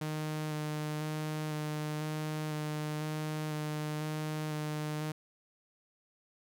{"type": "tone with vibrato", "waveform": "sawtooth", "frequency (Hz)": 153, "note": "D#3", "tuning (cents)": -29, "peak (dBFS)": -30, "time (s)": [0.01, 5.12], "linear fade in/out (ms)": 5, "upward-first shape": "square", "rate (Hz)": 1, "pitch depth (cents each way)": 12, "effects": []}